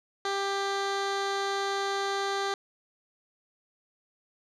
15% pulse tone with low-pass filter, 395.1 Hz, G4, 14 cents sharp, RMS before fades -30 dBFS, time 0.25-2.54 s, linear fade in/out 2 ms, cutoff 5100 Hz, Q 1.4, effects none

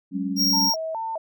sine chord, F# suspended second, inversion none, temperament equal with one note detuned, 188.45 / 207.7 / 277.2 Hz, F#3 / G#3 / C#4, +32 / 0 / 0 cents, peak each -28 / -31 / -27 dBFS, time 0.11-0.71 s, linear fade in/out 50 ms
square tone, 5588 Hz, F8, in tune, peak -19 dBFS, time 0.36-0.76 s, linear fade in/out 50 ms
sine tone with vibrato, 760 Hz, F#5, 46 cents sharp, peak -26 dBFS, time 0.53-1.18 s, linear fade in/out 5 ms, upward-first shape square, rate 2.4 Hz, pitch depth 290 cents each way
effects none

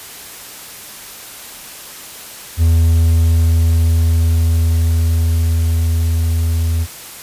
triangle tone with level ramp, 82.41 Hz, E2, in tune, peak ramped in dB -6 to -11 dBFS, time 2.57-6.87 s, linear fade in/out 50 ms, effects white hiss -33 dBFS RMS until 7.22 s + resampled to 32000 Hz

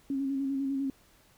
sine tone with vibrato, 272.8 Hz, C#4, 28 cents flat, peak -28 dBFS, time 0.1-0.9 s, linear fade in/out 2 ms, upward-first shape square, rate 10 Hz, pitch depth 28 cents each way, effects pink hiss -62 dBFS RMS until 1.37 s

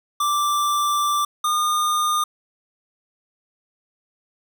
square tone pair in turn, 1174.7 / 1217.1 Hz, D6 / D#6, 0 / -39 cents, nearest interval minor second, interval 61 cents, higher second, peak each -19 dBFS, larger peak neither, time 0.2-1.25 / 1.44-2.24 s, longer first, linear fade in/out 5 ms, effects none

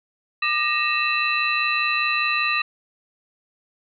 sine tone cluster, 1201 / 1873 / 2549 / 2674 / 3979 Hz, D6 / A#6 / D#7 / E7 / B7, +38 / +8 / +41 / +24 / +12 cents, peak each -25 / -27 / -28 / -23 / -28 dBFS, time 0.42-2.62 s, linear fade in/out 5 ms, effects none

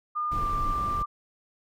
sine tone with pitch glide, 1212 to 1185 Hz, D#6 to D6, -46 to +15 cents, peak -26 dBFS, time 0.15-1.06 s, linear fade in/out 20 ms, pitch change -39 cents, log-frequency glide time 0.29-0.47 s
brown noise, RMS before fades -32 dBFS, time 0.31-1.03 s, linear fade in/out 10 ms
effects none

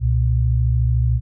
sine tone pair together, 66.34 / 120 Hz, C2 / B2, +25 / -49 cents, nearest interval minor seventh, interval 1026 cents, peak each -17 dBFS, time 0-1.21 s, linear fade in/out 50 ms, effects none

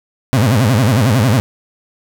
30% pulse tone with vibrato, 117.1 Hz, A#2, 8 cents sharp, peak -7 dBFS, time 0.33-1.4 s, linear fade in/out 0 ms, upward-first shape sine, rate 11 Hz, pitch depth 270 cents each way, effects none

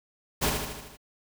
pink noise with echo, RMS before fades -25 dBFS, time 0.41-0.51 s, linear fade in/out 20 ms, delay 77 ms, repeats 6, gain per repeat -4 dB, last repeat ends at 0.972 s, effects none

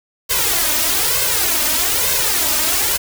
white noise with flanger, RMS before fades -17 dBFS, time 0.29-2.98 s, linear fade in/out 20 ms, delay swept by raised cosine 1.9 to 3.3 ms, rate 1.1 Hz, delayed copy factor +0.85, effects none

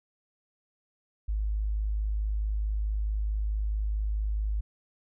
sine tone, 52.3 Hz, G#1, 13 cents sharp, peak -26 dBFS, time 1.28-4.61 s, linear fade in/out 10 ms, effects none

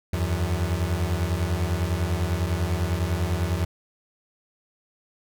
35% pulse beating tone pair, 81.8 / 91.8 Hz, E2 / F#2, -13 / -13 cents, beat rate 10 Hz, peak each -24 / -24 dBFS, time 0.13-3.65 s, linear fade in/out 5 ms, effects none

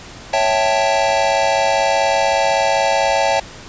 square chord, A dominant seventh, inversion first, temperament equal, 554.4 / 659.3 / 784 / 880 Hz, C#5 / E5 / G5 / A5, 0 / 0 / 0 / 0 cents, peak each -20 dBFS, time 0.33-3.4 s, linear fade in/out 5 ms, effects pink hiss -36 dBFS RMS until 3.68 s + resampled to 16000 Hz

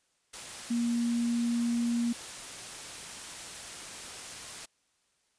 sine tone in noise, 236.1 Hz, A#3, 22 cents sharp, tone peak -26 dBFS, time 0.7-2.13 s, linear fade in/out 10 ms, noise white, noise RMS -42 dBFS, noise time 0.33-4.66 s, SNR +13 dB, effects white hiss -73 dBFS RMS until 5.38 s + resampled to 22050 Hz

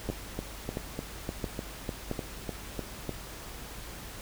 two click trains, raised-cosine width 2 ms, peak -18 / -19 dBFS, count 4 / 11, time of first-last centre 0.1-2.113 / 0.09-3.093 s, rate 1.49 / 3.33 Hz, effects added 50 Hz sine -46 dBFS peak until 4.21 s + pink hiss -44 dBFS RMS until 4.21 s

